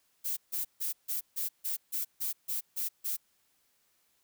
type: noise bursts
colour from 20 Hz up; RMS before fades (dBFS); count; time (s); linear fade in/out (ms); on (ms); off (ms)
violet; -33; 11; 0.24-3.17; 20; 130; 150
effects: white hiss -72 dBFS RMS until 4.23 s